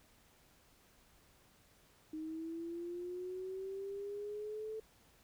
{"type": "linear sweep", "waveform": "sine", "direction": "up", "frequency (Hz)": [310.4, 440], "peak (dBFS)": -40, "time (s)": [2.13, 4.8], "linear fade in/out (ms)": 5, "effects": ["pink hiss -67 dBFS RMS until 5.23 s"]}